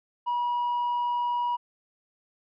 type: tone with tanh clipping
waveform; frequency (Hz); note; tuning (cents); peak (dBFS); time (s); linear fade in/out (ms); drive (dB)
sine; 966; B5; -39; -25; 0.26-1.57; 20; 1
effects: none